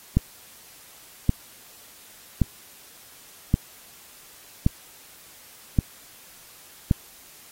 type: click train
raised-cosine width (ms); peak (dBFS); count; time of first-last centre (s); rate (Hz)
5; -5; 7; 0.17-6.912; 0.89
effects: white hiss -49 dBFS RMS until 7.51 s + AAC 48 kbps